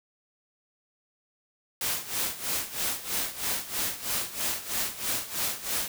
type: noise with tremolo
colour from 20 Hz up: white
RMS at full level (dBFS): -28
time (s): 1.81-5.88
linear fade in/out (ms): 2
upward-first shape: sine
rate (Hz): 3.1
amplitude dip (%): 80
effects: none